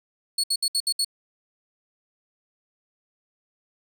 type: tone bursts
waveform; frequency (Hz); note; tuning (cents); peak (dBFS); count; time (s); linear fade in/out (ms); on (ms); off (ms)
30% pulse; 4378; C#8; -22; -18; 6; 0.38-1.047; 5; 57; 65
effects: none